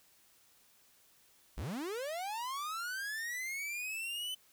45% pulse linear sweep, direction up, 38 to 3047 Hz, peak -37 dBFS, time 1.57-4.35 s, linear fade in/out 10 ms, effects white hiss -66 dBFS RMS until 4.52 s

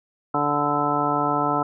harmonic tone, 146 Hz, D3, 10 cents flat, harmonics 1 / 2 / 3 / 4 / 5 / 6 / 7 / 9, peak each -32 / -27 / -30 / -31 / -26 / -28 / -27 / -25 dBFS, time 0.34-1.63 s, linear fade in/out 5 ms, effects none

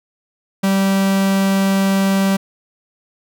45% pulse tone, 194.4 Hz, G3, 14 cents flat, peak -13 dBFS, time 0.63-2.37 s, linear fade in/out 10 ms, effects none

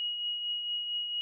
sine tone with tremolo, 2896 Hz, F#7, 38 cents flat, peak -29 dBFS, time 0-1.21 s, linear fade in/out 0 ms, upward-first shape triangle, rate 4.4 Hz, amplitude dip 45%, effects none

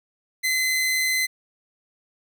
sawtooth tone, 2044 Hz, C7, 41 cents flat, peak -17 dBFS, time 0.43-1.27 s, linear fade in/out 20 ms, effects none

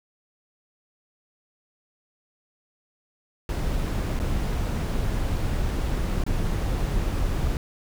brown noise with dropouts, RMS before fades -25 dBFS, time 3.49-7.57 s, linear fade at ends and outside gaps 1 ms, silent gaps 4.191-4.199 / 6.238-6.264 s, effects none

